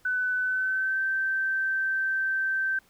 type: tone with pitch glide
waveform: sine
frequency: 1502 to 1555 Hz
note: F#6 to G6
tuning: +26 to -14 cents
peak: -24 dBFS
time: 0.05-2.79 s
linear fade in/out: 5 ms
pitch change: +60 cents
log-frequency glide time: 0.39-1.02 s
effects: pink hiss -62 dBFS RMS until 2.89 s